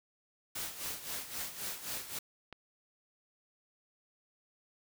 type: noise with tremolo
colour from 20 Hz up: white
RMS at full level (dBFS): -38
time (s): 0.55-2.19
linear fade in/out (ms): 5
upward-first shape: sine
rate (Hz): 3.8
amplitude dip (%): 70
type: click train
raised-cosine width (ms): 0.3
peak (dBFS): -29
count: 4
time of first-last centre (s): 0.86-2.527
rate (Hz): 1.8
effects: none